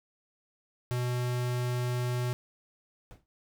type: tone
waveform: square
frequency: 123.47 Hz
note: B2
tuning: in tune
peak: -29 dBFS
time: 0.91-2.33 s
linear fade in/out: 0 ms
type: noise with exponential decay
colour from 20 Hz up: brown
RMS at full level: -43 dBFS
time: 3.11-3.26 s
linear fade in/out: 0 ms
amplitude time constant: 32 ms
effects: none